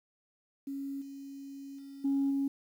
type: tone with level steps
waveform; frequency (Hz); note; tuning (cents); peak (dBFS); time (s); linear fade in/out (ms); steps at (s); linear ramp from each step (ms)
sine; 275.9; C#4; -8; -35 / -42 / -44 / -25 / -27; 0.67-2.48; 5; 1.01 / 1.78 / 2.04 / 2.3; 10
effects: tanh soft clip ceiling -23 dBFS + 10-bit